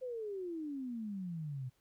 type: exponential sweep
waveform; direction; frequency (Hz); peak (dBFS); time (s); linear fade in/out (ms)
sine; down; 523.3 to 123.47; -38; 0.01-1.7; 20
effects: pink hiss -75 dBFS RMS until 1.8 s